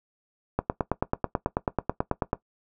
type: click train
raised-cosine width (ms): 1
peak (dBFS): -9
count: 17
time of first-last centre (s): 0.59-2.331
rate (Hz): 9.19
effects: noise-tail reverb RT60 0.1 s tail -17 dB re dry